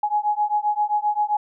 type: beating tone pair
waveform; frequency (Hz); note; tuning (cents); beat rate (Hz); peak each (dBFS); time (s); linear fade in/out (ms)
sine; 834 / 841.6; G#5 / G#5; +7 / +23; 7.6; -22; 0.03-1.37; 5
effects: none